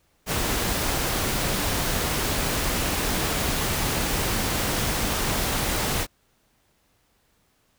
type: noise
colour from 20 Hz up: pink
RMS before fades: -25 dBFS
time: 0.26-6.07 s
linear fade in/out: 50 ms
effects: pink hiss -66 dBFS RMS until 7.78 s